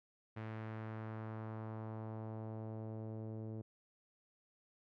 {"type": "tone with low-pass filter sweep", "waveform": "sawtooth", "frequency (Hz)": 110, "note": "A2", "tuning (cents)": 0, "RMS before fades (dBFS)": -45, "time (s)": [0.36, 3.62], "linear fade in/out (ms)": 10, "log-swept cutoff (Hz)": [2100, 440], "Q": 1.3, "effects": []}